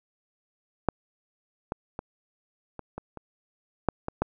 clicks, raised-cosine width 1 ms, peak -7 / -15 / -19 / -23 / -21 / -25 / -7 / -16 / -10 dBFS, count 9, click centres 0.887 / 1.721 / 1.991 / 2.793 / 2.98 / 3.173 / 3.887 / 4.084 / 4.22 s, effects none

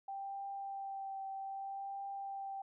sine tone with vibrato, 784 Hz, G5, in tune, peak -40 dBFS, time 0.08-2.62 s, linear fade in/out 5 ms, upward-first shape triangle, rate 0.63 Hz, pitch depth 18 cents each way, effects none

